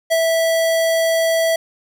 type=tone with ADSR envelope; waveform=square; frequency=656 Hz; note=E5; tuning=9 cents flat; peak=-13 dBFS; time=0.1-1.56 s; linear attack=22 ms; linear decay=47 ms; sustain=-2 dB; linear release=4 ms; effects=none